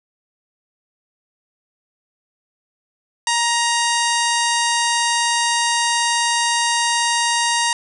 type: harmonic tone with a mistuned harmonic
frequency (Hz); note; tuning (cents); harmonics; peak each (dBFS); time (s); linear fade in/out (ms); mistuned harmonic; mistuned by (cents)
939; A#5; +12; 1 / 2 / 3 / 4 / 5 / 6 / 7 / 8 / 9 / 10; -20 / -23 / -25 / -26 / -27 / -28 / -28 / -29 / -30 / -30; 3.27-7.73; 2; 7; -54
effects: none